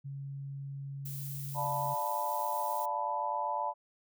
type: tone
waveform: sine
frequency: 138.59 Hz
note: C#3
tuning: in tune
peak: -38 dBFS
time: 0.04-1.95 s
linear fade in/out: 20 ms
type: noise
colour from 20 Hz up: violet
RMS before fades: -44 dBFS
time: 1.05-2.86 s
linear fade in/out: 10 ms
type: chord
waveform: sine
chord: B half-diminished seventh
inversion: first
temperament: equal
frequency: 587.3 / 698.5 / 880 / 987.8 Hz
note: D5 / F5 / A5 / B5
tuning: 0 / 0 / 0 / 0 cents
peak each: -39 / -40 / -34 / -35 dBFS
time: 1.54-3.74 s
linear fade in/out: 50 ms
effects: none